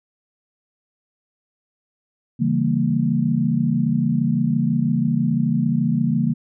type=chord; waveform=sine; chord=C# diminished seventh; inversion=none; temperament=equal with one note detuned; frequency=138.59 / 164.81 / 196 / 230.5 Hz; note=C#3 / E3 / G3 / Bb3; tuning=0 / 0 / 0 / -19 cents; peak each=-23 / -22 / -25 / -20 dBFS; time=2.39-6.34 s; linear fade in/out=20 ms; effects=none